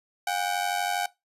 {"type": "ring-modulated tone", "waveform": "sawtooth", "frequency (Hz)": 760, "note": "F#5", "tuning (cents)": 46, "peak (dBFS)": -19, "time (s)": [0.27, 1.06], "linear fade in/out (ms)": 0, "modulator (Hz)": 46.2, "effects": ["noise-tail reverb RT60 0.2 s tail -20 dB re dry", "resampled to 32000 Hz"]}